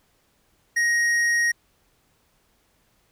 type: tone with hard clipping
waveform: sine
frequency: 1878 Hz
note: A#6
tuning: 12 cents sharp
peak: -20 dBFS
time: 0.76-1.52 s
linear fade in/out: 10 ms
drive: 9 dB
effects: pink hiss -65 dBFS RMS until 3.11 s